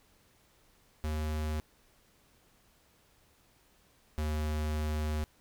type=tone pair in turn; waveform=square; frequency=77 / 76.42 Hz; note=D#2 / D#2; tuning=-17 / -31 cents; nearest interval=unison; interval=14 cents; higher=first; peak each=-32 / -31 dBFS; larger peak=second; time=1.04-1.6 / 4.18-5.24 s; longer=second; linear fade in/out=0 ms; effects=pink hiss -66 dBFS RMS until 5.4 s